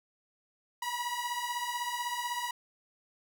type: beating tone pair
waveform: sawtooth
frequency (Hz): 960 / 976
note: B5 / B5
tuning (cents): -49 / -21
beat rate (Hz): 16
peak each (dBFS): -32 / -32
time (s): 0.82-2.51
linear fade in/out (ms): 5
effects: none